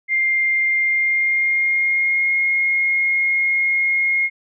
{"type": "tone with pitch glide", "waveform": "sine", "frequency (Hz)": [2106, 2147], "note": ["C7", "C7"], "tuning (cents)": [11, 44], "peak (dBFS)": -15, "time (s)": [0.08, 4.3], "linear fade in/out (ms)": 50, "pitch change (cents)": 33, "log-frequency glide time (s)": [0.82, 2.34], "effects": []}